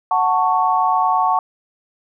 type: chord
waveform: sine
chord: F# minor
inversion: none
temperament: just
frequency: 740 / 888 / 1110 Hz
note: F#5 / A5 / C#6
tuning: 0 / +16 / +2 cents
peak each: -18 dBFS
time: 0.11-1.39 s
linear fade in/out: 2 ms
effects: none